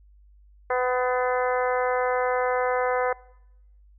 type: harmonic tone with a mistuned harmonic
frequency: 251.1 Hz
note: B3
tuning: 29 cents sharp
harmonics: 2 / 3 / 4 / 5 / 6 / 7 / 8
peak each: -24 / -28 / -30 / -32 / -34 / -35 / -36 dBFS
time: 0.7-3.13 s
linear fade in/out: 5 ms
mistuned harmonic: 8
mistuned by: +32 cents
effects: noise-tail reverb RT60 0.9 s tail -24 dB re dry + added 50 Hz sine -51 dBFS peak until 3.98 s